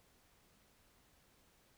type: silence
effects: pink hiss -70 dBFS RMS until 1.77 s